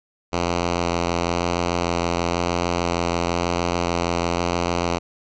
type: tone with vibrato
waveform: 5% pulse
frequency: 86.4 Hz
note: F2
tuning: 18 cents flat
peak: -9 dBFS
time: 0.32-4.99 s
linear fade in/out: 20 ms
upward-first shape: square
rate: 0.99 Hz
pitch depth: 9 cents each way
effects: resampled to 16000 Hz